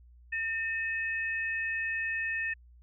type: tone pair together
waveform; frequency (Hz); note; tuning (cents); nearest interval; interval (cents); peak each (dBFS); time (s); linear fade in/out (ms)
sine; 1810 / 2560; A6 / D#7; +48 / +49; tritone; 601; -31 / -35; 0.32-2.54; 10
effects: added 60 Hz sine -53 dBFS peak until 2.82 s